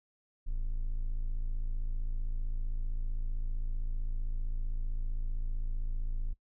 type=tone; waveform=triangle; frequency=27.75 Hz; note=A0; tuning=16 cents sharp; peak=-28 dBFS; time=0.46-6.34 s; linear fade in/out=20 ms; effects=noise-tail reverb RT60 0.1 s tail -20 dB re dry